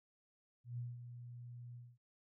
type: tone with ADSR envelope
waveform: sine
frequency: 120.9 Hz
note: B2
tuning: 36 cents flat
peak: -39 dBFS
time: 0.64-1.98 s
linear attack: 140 ms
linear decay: 190 ms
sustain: -9 dB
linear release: 230 ms
effects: none